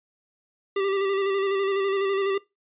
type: tone with vibrato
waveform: square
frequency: 392 Hz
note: G4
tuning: in tune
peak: -23 dBFS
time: 0.76-2.38 s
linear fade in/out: 5 ms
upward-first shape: square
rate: 12 Hz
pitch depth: 27 cents each way
effects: noise-tail reverb RT60 0.2 s tail -20 dB re dry + resampled to 8000 Hz